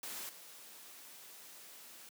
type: noise with level steps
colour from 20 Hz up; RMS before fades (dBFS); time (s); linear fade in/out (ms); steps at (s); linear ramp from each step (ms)
white; -44 / -54; 0.03-2.09; 2; 0.29; 2
effects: high-pass 200 Hz 12 dB/octave